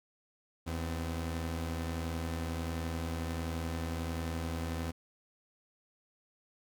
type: tone pair together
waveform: sawtooth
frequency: 81.39 / 255.5 Hz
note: E2 / C4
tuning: -21 / -41 cents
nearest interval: octave + minor sixth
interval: 1980 cents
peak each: -31 / -37 dBFS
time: 0.66-4.92 s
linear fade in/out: 20 ms
effects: none